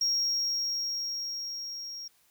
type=tone with level ramp; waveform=triangle; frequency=5588 Hz; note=F8; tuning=in tune; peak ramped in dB=-22 to -37 dBFS; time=0.01-2.08 s; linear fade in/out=5 ms; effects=tanh soft clip ceiling -19 dBFS + white hiss -66 dBFS RMS until 2.3 s